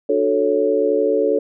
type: chord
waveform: sine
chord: D major seventh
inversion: none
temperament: equal with one note detuned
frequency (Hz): 297.6 / 370 / 440 / 554.4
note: D4 / F#4 / A4 / C#5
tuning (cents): +23 / 0 / 0 / 0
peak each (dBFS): -23 / -23 / -17 / -20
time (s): 0.09-1.39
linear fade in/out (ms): 5
effects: none